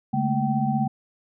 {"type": "tone cluster", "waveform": "sine", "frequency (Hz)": [141.3, 211.6, 227.5, 771], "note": ["C#3", "G#3", "A#3", "G5"], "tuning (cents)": [34, 33, -42, -29], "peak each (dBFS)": -26, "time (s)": [0.13, 0.88], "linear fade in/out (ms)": 10, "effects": []}